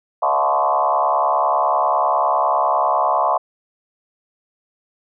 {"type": "tone with frequency modulation", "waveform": "sine", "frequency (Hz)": 867, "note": "A5", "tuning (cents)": -26, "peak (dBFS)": -14, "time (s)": [0.22, 3.38], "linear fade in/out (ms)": 10, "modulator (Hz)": 69.9, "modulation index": 3.8, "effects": []}